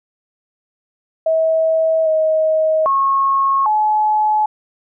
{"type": "tone with pitch steps", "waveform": "sine", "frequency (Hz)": [644, 631, 1091, 854], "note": ["E5", "D#5", "C#6", "G#5"], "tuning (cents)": [-41, 24, -28, 48], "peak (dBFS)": -12, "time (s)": [1.26, 4.46], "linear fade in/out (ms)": 5, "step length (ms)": 800, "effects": []}